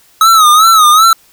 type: tone with vibrato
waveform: square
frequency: 1274 Hz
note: D#6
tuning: 41 cents sharp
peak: -4 dBFS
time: 0.21-1.13 s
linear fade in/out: 2 ms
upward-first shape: sine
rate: 2.6 Hz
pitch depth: 100 cents each way
effects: white hiss -47 dBFS RMS until 1.32 s